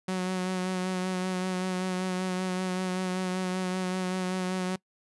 sawtooth tone with vibrato, 184.6 Hz, F#3, 4 cents flat, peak -24 dBFS, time 0.08-4.76 s, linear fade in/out 5 ms, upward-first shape sine, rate 5.2 Hz, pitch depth 22 cents each way, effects noise-tail reverb RT60 0.1 s tail -23 dB re dry + resampled to 24000 Hz

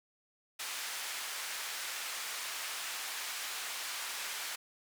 pink band-pass noise, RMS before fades -40 dBFS, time 0.59-4.56 s, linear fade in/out 10 ms, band 1300 to 13000 Hz, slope 12 dB/octave, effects none

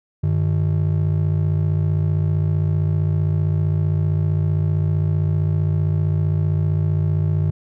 triangle ring-modulated tone, 123.47 Hz, B2, in tune, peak -11 dBFS, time 0.23-7.51 s, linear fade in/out 10 ms, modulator 27.7 Hz, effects none

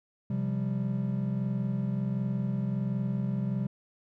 triangle chord, C suspended fourth, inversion none, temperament equal, 130.81 / 174.61 / 196 Hz, C3 / F3 / G3, 0 / 0 / 0 cents, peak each -29 / -34 / -29 dBFS, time 0.3-3.67 s, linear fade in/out 5 ms, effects none

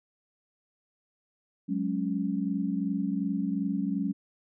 sine chord, F# suspended second, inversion none, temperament equal, 185 / 207.7 / 277.2 Hz, F#3 / G#3 / C#4, 0 / 0 / 0 cents, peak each -31 dBFS, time 1.68-4.13 s, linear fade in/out 20 ms, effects none

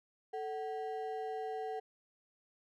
triangle ring-modulated tone, 596 Hz, D5, 25 cents sharp, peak -32 dBFS, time 0.33-1.8 s, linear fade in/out 10 ms, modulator 156 Hz, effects none

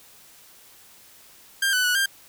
sawtooth tone with pitch steps, 1595 / 1497 / 1473 / 1593 Hz, G6 / F#6 / F#6 / G6, +30 / +20 / -8 / +27 cents, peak -16 dBFS, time 1.62-2.06 s, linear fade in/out 5 ms, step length 110 ms, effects white hiss -51 dBFS RMS until 2.28 s

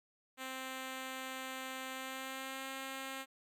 5% pulse tone with pitch glide, 261.6 to 267.3 Hz, C4 to C4, 0 to +37 cents, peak -30 dBFS, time 0.37-3.26 s, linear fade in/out 50 ms, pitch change +37 cents, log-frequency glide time 1.91-2.69 s, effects none

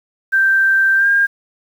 sine tone with pitch glide, 1568 to 1610.2 Hz, G6 to G6, 0 to +46 cents, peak -10 dBFS, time 0.32-1.27 s, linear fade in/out 20 ms, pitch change +46 cents, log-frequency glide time 0.96-1.08 s, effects 7-bit

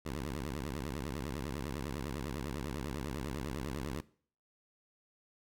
10% pulse tone with vibrato, 69.4 Hz, C#2, 3 cents sharp, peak -29 dBFS, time 0.05-4.01 s, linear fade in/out 10 ms, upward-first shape sine, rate 10 Hz, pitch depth 260 cents each way, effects noise-tail reverb RT60 0.5 s tail -20 dB re dry

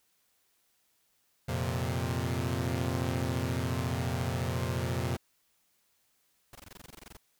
sawtooth chord, F suspended fourth, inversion none, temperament equal, 87.31 / 116.54 / 130.81 Hz, F2 / Bb2 / C3, 0 / 0 / 0 cents, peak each -30 dBFS, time 1.48-5.17 s, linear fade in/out 10 ms
pink noise bursts, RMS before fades -48 dBFS, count 15, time 6.53-7.169 s, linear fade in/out 2 ms, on 23 ms, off 21 ms
effects white hiss -72 dBFS RMS until 7.39 s

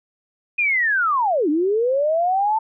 sine linear two-way sweep, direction down then up, 2489 to 285.4 to 895 Hz, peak -16 dBFS, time 0.58-2.59 s, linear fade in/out 10 ms, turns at 1.49 s, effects none

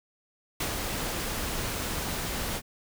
pink noise with ADSR envelope, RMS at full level -28 dBFS, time 0.6-2.62 s, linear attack 6 ms, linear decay 77 ms, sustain -4 dB, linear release 58 ms, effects none

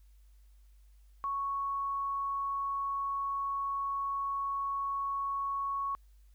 sine tone, 1108.7 Hz, C#6, in tune, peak -31 dBFS, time 1.24-5.95 s, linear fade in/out 0 ms, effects added 50 Hz sine -56 dBFS peak until 6.34 s + white hiss -75 dBFS RMS until 6.34 s

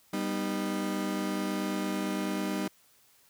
35% pulse chord, G augmented, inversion none, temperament just, 196 / 245 / 306.2 Hz, G3 / B3 / D#4, 0 / -14 / -28 cents, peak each -31 / -36 / -32 dBFS, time 0.13-2.68 s, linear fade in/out 5 ms, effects white hiss -63 dBFS RMS until 3.29 s

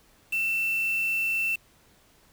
sine tone with quantisation, 2678 Hz, E7, 27 cents sharp, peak -24 dBFS, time 0.32-1.56 s, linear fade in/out 10 ms, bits 6, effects pink hiss -60 dBFS RMS until 2.32 s

